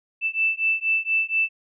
sine beating tone pair, 2646 / 2650.2 Hz, E7 / E7, +6 / +9 cents, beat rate 4.2 Hz, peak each -23 / -23 dBFS, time 0.21-1.49 s, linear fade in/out 50 ms, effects none

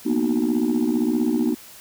sine chord, B major seventh, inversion third, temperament just, 231.5 / 246.9 / 308.7 / 370.4 Hz, A#3 / B3 / D#4 / F#4, -12 / 0 / -14 / +2 cents, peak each -23 / -21 / -21 / -26 dBFS, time 0.05-1.55 s, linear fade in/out 20 ms, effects tanh soft clip ceiling -13 dBFS + white hiss -44 dBFS RMS until 1.8 s

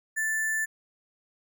sine tone with sample-and-hold, 1760 Hz, A6, in tune, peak -25 dBFS, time 0.16-0.66 s, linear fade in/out 20 ms, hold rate 8820 Hz, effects none

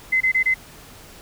sine tone bursts, 2051 Hz, C7, 35 cents flat, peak -15 dBFS, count 4, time 0.12-0.543 s, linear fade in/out 10 ms, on 87 ms, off 25 ms, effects pink hiss -44 dBFS RMS until 1.21 s

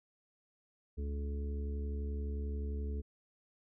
harmonic tone, 71.5 Hz, D2, 46 cents flat, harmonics 1 / 3 / 4 / 5 / 6, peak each -35 / -47 / -52 / -57 / -48 dBFS, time 0.97-3.02 s, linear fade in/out 20 ms, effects none

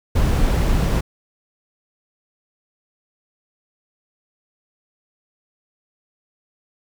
brown noise, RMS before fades -17 dBFS, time 0.15-1.01 s, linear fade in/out 10 ms, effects none

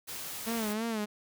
white noise, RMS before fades -40 dBFS, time 0.07-0.74 s, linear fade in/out 20 ms
sawtooth tone with vibrato, 220 Hz, A3, in tune, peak -27 dBFS, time 0.46-1.06 s, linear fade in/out 20 ms, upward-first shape sine, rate 3.1 Hz, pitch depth 93 cents each way
effects none

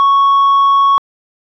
sine tone, 1108.7 Hz, C#6, in tune, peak -4 dBFS, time 0-0.98 s, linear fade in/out 0 ms, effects tanh soft clip ceiling -6 dBFS

